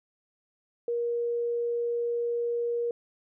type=tone; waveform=sine; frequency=473.3 Hz; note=A#4; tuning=26 cents sharp; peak=-26 dBFS; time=0.88-2.91 s; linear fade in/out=2 ms; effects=none